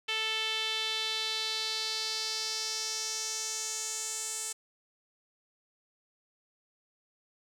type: tone with band-pass filter sweep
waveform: sawtooth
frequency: 440 Hz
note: A4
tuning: in tune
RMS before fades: -34 dBFS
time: 0.08-4.53 s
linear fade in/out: 10 ms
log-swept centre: 3000 to 7900 Hz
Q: 3.2
effects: none